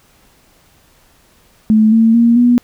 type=tone with pitch steps; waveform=sine; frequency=217.2 / 225.4 / 233.9 / 242.7 Hz; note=A3 / A3 / A#3 / B3; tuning=-22 / +42 / +6 / -30 cents; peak=-6 dBFS; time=1.7-2.58 s; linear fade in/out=0 ms; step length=220 ms; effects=pink hiss -51 dBFS RMS until 2.63 s